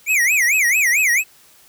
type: tone with vibrato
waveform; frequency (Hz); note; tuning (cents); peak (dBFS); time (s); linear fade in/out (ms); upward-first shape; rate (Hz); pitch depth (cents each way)
square; 2199; C#7; -14; -14; 0.06-1.24; 50; sine; 4.5; 280
effects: white hiss -50 dBFS RMS until 1.68 s